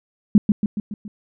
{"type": "tone with echo", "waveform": "sine", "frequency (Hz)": 207.7, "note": "G#3", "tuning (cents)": 0, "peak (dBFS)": -6, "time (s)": [0.35, 0.38], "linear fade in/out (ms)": 2, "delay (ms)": 140, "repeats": 5, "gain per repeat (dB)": -5, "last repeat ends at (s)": 1.08, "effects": []}